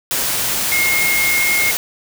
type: tone in noise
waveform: sine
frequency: 2148 Hz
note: C7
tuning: 45 cents sharp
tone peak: -15 dBFS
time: 0.72-1.71 s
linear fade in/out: 0 ms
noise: white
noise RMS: -19 dBFS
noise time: 0.11-1.77 s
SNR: +1 dB
effects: none